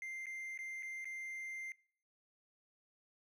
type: tone with dropouts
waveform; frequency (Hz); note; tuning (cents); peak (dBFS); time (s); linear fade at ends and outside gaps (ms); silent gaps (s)
triangle; 2093; C7; 0; -40; 0.02-1.72; 1; 0.258-0.267 / 0.576-0.589 / 0.825-0.83 / 1.045-1.054
effects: noise-tail reverb RT60 0.5 s tail -23 dB re dry

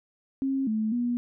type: tone with pitch steps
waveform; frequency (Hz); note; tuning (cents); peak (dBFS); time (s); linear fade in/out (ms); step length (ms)
sine; 269.4 / 217.6 / 241.6; C#4 / A3 / B3; -49 / -19 / -38; -24; 0.42-1.17; 0; 250
effects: none

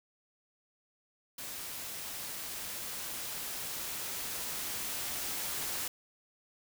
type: noise with level ramp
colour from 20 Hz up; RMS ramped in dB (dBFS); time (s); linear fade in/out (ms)
white; -42 to -36; 1.38-5.88; 5
effects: none

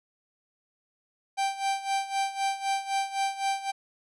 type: tone with tremolo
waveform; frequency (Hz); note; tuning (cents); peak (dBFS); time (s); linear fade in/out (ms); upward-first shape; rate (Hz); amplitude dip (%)
45% pulse; 784; G5; 0; -24; 1.37-3.72; 20; sine; 3.9; 80
effects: resampled to 24000 Hz

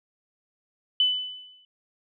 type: tone with exponential decay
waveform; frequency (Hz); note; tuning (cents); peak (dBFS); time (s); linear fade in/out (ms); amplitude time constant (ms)
sine; 3002; F#7; +24; -16; 1-1.65; 2; 140
effects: none

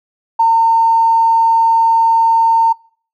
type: tone with tanh clipping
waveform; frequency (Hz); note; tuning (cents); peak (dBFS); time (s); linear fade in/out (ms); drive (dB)
triangle; 910; A#5; -42; -7; 0.39-2.73; 10; 3
effects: noise-tail reverb RT60 0.5 s tail -26 dB re dry

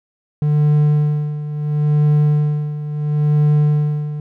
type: tone with tremolo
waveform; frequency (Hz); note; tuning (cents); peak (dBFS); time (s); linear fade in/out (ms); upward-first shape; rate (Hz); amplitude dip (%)
triangle; 149.1; D3; +27; -8; 0.42-4.2; 2; sine; 0.73; 75
effects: none

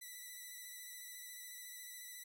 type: tone with vibrato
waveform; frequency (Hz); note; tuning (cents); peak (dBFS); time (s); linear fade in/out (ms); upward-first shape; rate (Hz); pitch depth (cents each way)
5% pulse; 1975.5; B6; 0; -39; 0.01-2.24; 10; square; 14; 20
effects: none

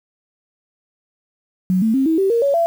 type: tone with pitch steps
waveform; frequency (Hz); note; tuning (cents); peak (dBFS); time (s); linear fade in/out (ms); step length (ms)
sine; 184.9 / 222.4 / 267.6 / 321.9 / 387.3 / 465.9 / 560.5 / 674.3; F#3 / A3 / C4 / E4 / G4 / A#4 / C#5 / E5; -1 / +19 / +39 / -41 / -21 / -1 / +19 / +39; -13; 1.7-2.66; 0; 120
effects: 7-bit

